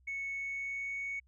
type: tone with pitch glide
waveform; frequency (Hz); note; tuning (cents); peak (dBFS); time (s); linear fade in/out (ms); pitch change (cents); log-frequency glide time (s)
sine; 2210 to 2224; C#7 to C#7; -6 to +5; -34; 0.07-1.2; 10; +11; 0.3-0.97
effects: tanh soft clip ceiling -32 dBFS + added 64 Hz sine -63 dBFS peak until 1.27 s